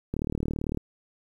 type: click train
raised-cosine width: 3 ms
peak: -16 dBFS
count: 25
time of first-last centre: 0.14-0.773 s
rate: 37.9 Hz
effects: 9-bit